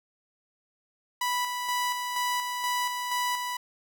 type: tone with tremolo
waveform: sawtooth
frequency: 986 Hz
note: B5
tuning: 3 cents flat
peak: -22 dBFS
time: 1.21-3.57 s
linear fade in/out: 5 ms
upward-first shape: square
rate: 2.1 Hz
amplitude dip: 40%
effects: none